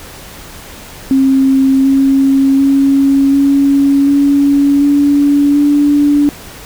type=tone with pitch steps; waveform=sine; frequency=267.7 / 271.3 / 274.9 / 278.6 / 282.3 / 286.1 / 289.9 Hz; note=C4 / C#4 / C#4 / C#4 / C#4 / D4 / D4; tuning=+40 / -37 / -14 / +9 / +32 / -45 / -22 cents; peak=-6 dBFS; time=1.11-6.29 s; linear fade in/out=0 ms; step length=740 ms; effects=pink hiss -32 dBFS RMS until 6.65 s